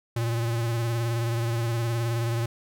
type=tone with vibrato; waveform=square; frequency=116.54 Hz; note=A#2; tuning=in tune; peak=-25 dBFS; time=0.16-2.46 s; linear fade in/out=5 ms; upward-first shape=sine; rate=19 Hz; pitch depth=42 cents each way; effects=none